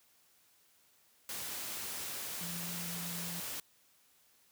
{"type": "tone in noise", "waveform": "sine", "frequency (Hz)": 172.2, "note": "F3", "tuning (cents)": -24, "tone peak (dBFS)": -43, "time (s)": [2.41, 3.4], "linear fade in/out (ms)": 2, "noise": "white", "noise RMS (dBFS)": -41, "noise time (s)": [1.29, 3.6], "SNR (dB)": -5, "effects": ["white hiss -68 dBFS RMS until 4.51 s", "high-pass 60 Hz 12 dB/octave"]}